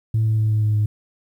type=tone with pitch steps; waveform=sine; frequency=110.7 / 109.68 / 108.67 / 107.67 / 106.68 / 105.7 Hz; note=A2 / A2 / A2 / A2 / G#2 / G#2; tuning=+11 / -5 / -21 / -37 / +47 / +31 cents; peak=-14 dBFS; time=0.14-0.86 s; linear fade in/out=5 ms; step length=120 ms; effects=tanh soft clip ceiling -13 dBFS + 9-bit